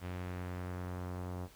sawtooth tone with low-pass filter sweep, 90.2 Hz, F#2, 44 cents flat, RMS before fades -41 dBFS, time 0-1.49 s, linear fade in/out 50 ms, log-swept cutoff 2700 to 970 Hz, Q 1.2, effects added 50 Hz sine -64 dBFS peak until 1.55 s + pink hiss -60 dBFS RMS until 1.55 s

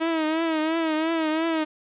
sawtooth tone with vibrato, 320.1 Hz, D#4, 49 cents sharp, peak -18 dBFS, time 0-1.65 s, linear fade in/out 20 ms, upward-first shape triangle, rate 2.9 Hz, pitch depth 75 cents each way, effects resampled to 8000 Hz + 9-bit

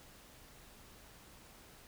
silence, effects pink hiss -58 dBFS RMS until 1.87 s

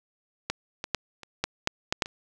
clicks, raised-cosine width 0.2 ms, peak -10 / -15 / -7 / -25 / -8 / -6 / -7 / -6 / -21 dBFS, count 9, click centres 0.5 / 0.841 / 0.947 / 1.233 / 1.44 / 1.674 / 1.925 / 2.022 / 2.059 s, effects none

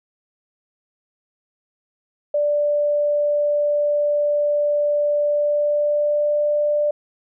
sine tone with pitch glide, 587.3 to 591.7 Hz, D5 to D5, 0 to +13 cents, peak -16 dBFS, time 2.34-6.91 s, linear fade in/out 5 ms, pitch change +13 cents, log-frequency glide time 5.22-6.41 s, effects none

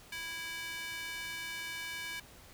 square tone with high-pass filter, 329.6 Hz, E4, in tune, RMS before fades -41 dBFS, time 0.12-2.2 s, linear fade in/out 5 ms, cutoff 2000 Hz, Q 2.1, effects pink hiss -56 dBFS RMS until 2.53 s

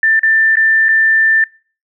sine tone with dropouts, 1780 Hz, A6, 20 cents sharp, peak -8 dBFS, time 0.03-1.44 s, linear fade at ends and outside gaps 2 ms, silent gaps 0.194-0.232 / 0.556-0.569 / 0.885-0.889 s, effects noise-tail reverb RT60 0.4 s tail -25 dB re dry

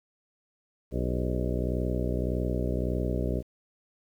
harmonic tone with a mistuned harmonic, 61.74 Hz, B1, in tune, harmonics 1 / 2 / 3 / 4 / 5 / 6 / 7 / 8 / 9 / 10, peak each -30 / -33 / -35 / -36 / -37 / -38 / -38 / -39 / -40 / -40 dBFS, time 0.91-3.43 s, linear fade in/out 50 ms, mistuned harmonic 7, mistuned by -91 cents, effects 10-bit

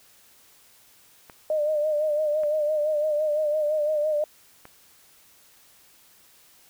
clicks, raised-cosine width 0.5 ms, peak -28 dBFS, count 3, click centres 1.298 / 2.435 / 4.654 s
sine tone with vibrato, 606 Hz, D#5, 46 cents flat, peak -21 dBFS, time 1.5-4.24 s, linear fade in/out 2 ms, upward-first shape sine, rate 5.9 Hz, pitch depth 52 cents each way
effects white hiss -56 dBFS RMS until 6.69 s

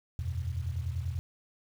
sine chord, E suspended second, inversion none, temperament equal, 82.41 / 92.5 / 123.47 Hz, E2 / F#2 / B2, 0 / 0 / 0 cents, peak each -34 / -36 / -37 dBFS, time 0.19-1.19 s, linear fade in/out 0 ms, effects 9-bit

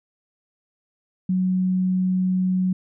sine tone, 185 Hz, F#3, in tune, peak -18 dBFS, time 1.29-2.73 s, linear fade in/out 5 ms, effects none

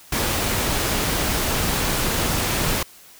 pink noise, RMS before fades -22 dBFS, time 0.12-2.83 s, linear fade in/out 5 ms, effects white hiss -47 dBFS RMS until 3.19 s

